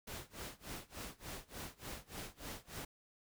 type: noise with tremolo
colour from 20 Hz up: pink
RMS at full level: -45 dBFS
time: 0.07-2.85 s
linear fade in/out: 5 ms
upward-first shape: sine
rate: 3.4 Hz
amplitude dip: 95%
effects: none